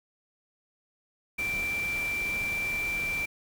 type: tone in noise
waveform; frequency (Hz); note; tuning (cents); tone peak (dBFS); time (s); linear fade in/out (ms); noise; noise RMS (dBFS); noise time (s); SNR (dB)
sine; 2349; D7; 0; -28; 1.38-3.26; 10; pink; -40; 1.38-3.26; +9
effects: none